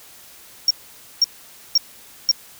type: tone bursts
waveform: triangle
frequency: 5550 Hz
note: F8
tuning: 12 cents flat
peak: -10 dBFS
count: 4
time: 0.68-2.314 s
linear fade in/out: 2 ms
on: 26 ms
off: 510 ms
effects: white hiss -45 dBFS RMS until 2.59 s